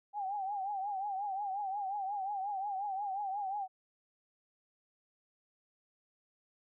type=tone with vibrato; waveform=sine; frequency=794 Hz; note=G5; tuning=22 cents sharp; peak=-34 dBFS; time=0.13-3.68 s; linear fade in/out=50 ms; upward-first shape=triangle; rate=5.6 Hz; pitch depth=110 cents each way; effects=none